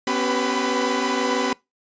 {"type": "tone cluster", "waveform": "sawtooth", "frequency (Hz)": [247.8, 274, 385, 493.6, 1002], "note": ["B3", "C#4", "G4", "B4", "B5"], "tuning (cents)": [6, -20, -31, -1, 25], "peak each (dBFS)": -23, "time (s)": [0.07, 1.53], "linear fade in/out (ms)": 2, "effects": ["noise-tail reverb RT60 0.2 s tail -23 dB re dry", "resampled to 16000 Hz"]}